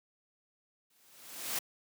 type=noise with exponential growth; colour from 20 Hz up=white; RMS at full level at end=-32 dBFS; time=0.9-1.59 s; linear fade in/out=5 ms; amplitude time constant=150 ms; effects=high-pass 150 Hz 12 dB/octave